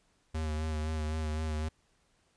square tone with vibrato, 77.78 Hz, D#2, in tune, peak -32 dBFS, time 0.34-1.69 s, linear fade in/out 10 ms, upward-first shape sine, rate 3.9 Hz, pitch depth 31 cents each way, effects pink hiss -71 dBFS RMS until 2.36 s + resampled to 22050 Hz

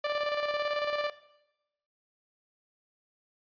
sawtooth tone with tremolo, 589 Hz, D5, 5 cents sharp, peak -23 dBFS, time 0.04-1.1 s, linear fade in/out 5 ms, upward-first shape square, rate 18 Hz, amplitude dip 45%, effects noise-tail reverb RT60 0.9 s tail -17 dB re dry + resampled to 11025 Hz

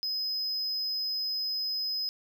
triangle tone, 5060 Hz, D#8, 28 cents sharp, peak -28 dBFS, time 0.03-2.09 s, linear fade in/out 0 ms, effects none

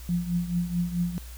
sine tone with tremolo, 174.61 Hz, F3, in tune, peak -21 dBFS, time 0.09-1.18 s, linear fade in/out 0 ms, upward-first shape triangle, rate 4.6 Hz, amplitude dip 80%, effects added 60 Hz sine -39 dBFS peak until 1.37 s + white hiss -49 dBFS RMS until 1.37 s

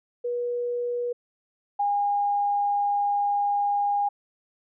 sine tone pair in turn, 483.8 / 813.7 Hz, B4 / G#5, -36 / -36 cents, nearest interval major sixth, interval 900 cents, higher second, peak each -25 / -21 dBFS, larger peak second, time 0.24-1.13 / 1.79-4.09 s, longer second, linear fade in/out 10 ms, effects none

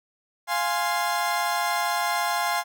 30% pulse chord, F minor, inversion none, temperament equal, 698.5 / 830.6 / 1046.5 Hz, F5 / Ab5 / C6, 0 / 0 / 0 cents, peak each -25 dBFS, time 0.47-2.64 s, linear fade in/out 50 ms, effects none

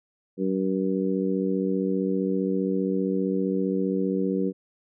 harmonic tone, 95.2 Hz, F#2, 50 cents sharp, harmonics 2 / 3 / 4 / 5, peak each -26 / -28 / -29 / -30 dBFS, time 0.37-4.53 s, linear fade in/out 50 ms, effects none

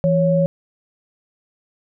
sine tone pair together, 166.84 / 554.4 Hz, E3 / C#5, +21 / 0 cents, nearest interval octave + major sixth, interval 2079 cents, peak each -16 dBFS, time 0.04-0.46 s, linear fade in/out 0 ms, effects none

